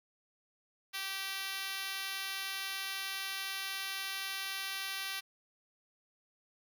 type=tone with high-pass filter; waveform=5% pulse; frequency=388.1 Hz; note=G4; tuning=17 cents flat; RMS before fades=-39 dBFS; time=0.93-5.21 s; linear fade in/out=20 ms; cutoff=1300 Hz; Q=0.67; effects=none